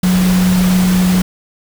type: tone in noise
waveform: sine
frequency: 183.1 Hz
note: F#3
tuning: 18 cents flat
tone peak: -9 dBFS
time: 0.03-1.22 s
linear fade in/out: 5 ms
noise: pink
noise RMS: -21 dBFS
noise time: 0.03-1.22 s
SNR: +9 dB
effects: none